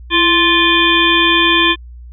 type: harmonic tone with a mistuned harmonic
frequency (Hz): 349.2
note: F4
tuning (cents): 0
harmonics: 1 / 3 / 5 / 7 / 9 / 10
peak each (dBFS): -16 / -16 / -16 / -16 / -16 / -16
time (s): 0.1-1.76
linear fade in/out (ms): 50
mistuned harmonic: 1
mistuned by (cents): -72
effects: added 60 Hz sine -31 dBFS peak until 2.12 s